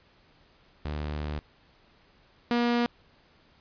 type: tone pair in turn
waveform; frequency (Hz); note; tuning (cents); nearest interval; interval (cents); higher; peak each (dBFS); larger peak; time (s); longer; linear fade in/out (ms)
sawtooth; 75 / 238.9; D2 / A#3; +37 / +43; octave + minor sixth; 2006; second; -27 / -19; second; 0.85-1.39 / 2.51-2.86; first; 0
effects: pink hiss -61 dBFS RMS until 3.6 s + resampled to 11025 Hz